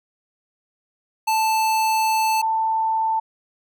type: tone pair in turn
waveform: square / sine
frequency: 880 / 888.2 Hz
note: A5 / A5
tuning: 0 / +16 cents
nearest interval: unison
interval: 16 cents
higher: second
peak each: -18 dBFS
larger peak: neither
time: 1.27-2.42 / 2.42-3.2 s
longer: first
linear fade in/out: 10 ms
effects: none

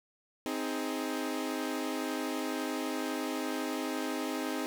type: chord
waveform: sawtooth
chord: Ab major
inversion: first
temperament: equal with one note detuned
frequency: 261.6 / 313.5 / 415.3 Hz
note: C4 / Eb4 / Ab4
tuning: 0 / +13 / 0 cents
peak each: -32 / -32 / -36 dBFS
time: 0.46-4.66 s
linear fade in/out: 0 ms
effects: none

